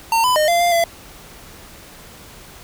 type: tone with pitch steps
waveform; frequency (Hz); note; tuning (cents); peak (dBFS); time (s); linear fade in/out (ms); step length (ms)
square; 910 / 1002 / 612 / 689 / 697 / 677; A#5 / B5 / D#5 / F5 / F5 / E5; -42 / +25 / -29 / -24 / -4 / +46; -14; 0.12-0.84; 2; 120
effects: pink hiss -41 dBFS RMS until 2.63 s